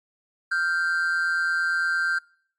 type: tone pair together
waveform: triangle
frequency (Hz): 1396.9 / 1565.5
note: F6 / G6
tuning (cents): 0 / -3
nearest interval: major second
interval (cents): 197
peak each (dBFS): -24 / -21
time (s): 0.51-2.19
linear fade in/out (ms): 10
effects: noise-tail reverb RT60 0.6 s tail -25 dB re dry + MP3 48 kbps